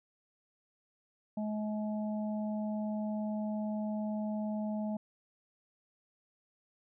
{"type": "harmonic tone", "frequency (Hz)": 212.8, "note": "G#3", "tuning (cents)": 42, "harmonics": [1, 3, 4], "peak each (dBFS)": [-33, -41, -47], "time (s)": [1.37, 4.97], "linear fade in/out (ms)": 5, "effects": []}